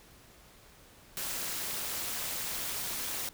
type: noise with amplitude modulation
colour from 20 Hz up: white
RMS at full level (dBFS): -33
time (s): 1.17-3.29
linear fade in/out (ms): 2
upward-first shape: sine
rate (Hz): 244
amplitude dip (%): 65
effects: pink hiss -57 dBFS RMS until 3.33 s